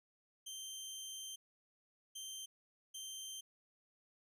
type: tone bursts at uneven times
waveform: 20% pulse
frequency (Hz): 3136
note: G7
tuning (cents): 0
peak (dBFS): -40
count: 3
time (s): 0.46-1.36 / 2.15-2.46 / 2.94-3.41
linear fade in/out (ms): 10
effects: none